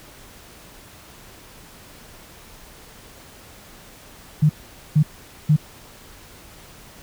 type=tone bursts; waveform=sine; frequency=151.9 Hz; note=D#3; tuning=41 cents flat; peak=-11 dBFS; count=3; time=4.42-5.565 s; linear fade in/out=10 ms; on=75 ms; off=460 ms; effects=pink hiss -45 dBFS RMS until 7.02 s